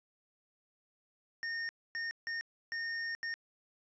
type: tone bursts at uneven times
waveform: square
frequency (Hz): 1835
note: A#6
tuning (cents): -28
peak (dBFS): -36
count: 5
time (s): 1.43-1.69 / 1.95-2.11 / 2.27-2.41 / 2.72-3.15 / 3.23-3.34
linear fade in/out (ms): 0
effects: resampled to 16000 Hz + 12-bit